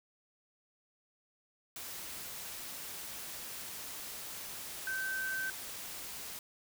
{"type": "tone in noise", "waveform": "sine", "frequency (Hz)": 1546, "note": "G6", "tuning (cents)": -24, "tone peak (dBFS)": -34, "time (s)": [4.87, 5.5], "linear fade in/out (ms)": 2, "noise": "white", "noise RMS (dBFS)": -44, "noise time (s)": [1.76, 6.39], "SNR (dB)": 7, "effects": []}